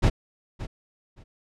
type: noise with echo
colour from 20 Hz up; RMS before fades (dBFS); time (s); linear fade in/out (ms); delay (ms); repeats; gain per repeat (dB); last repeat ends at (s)
brown; -17; 0.02-0.1; 20; 570; 2; -15; 1.24
effects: low-pass 7000 Hz 12 dB/octave